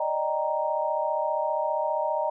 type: chord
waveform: sine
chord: Eb major seventh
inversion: third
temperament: equal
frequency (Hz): 587.3 / 622.3 / 784 / 932.3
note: D5 / Eb5 / G5 / Bb5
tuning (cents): 0 / 0 / 0 / 0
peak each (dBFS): -31 / -28 / -33 / -28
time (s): 0-2.3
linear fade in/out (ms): 5
effects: none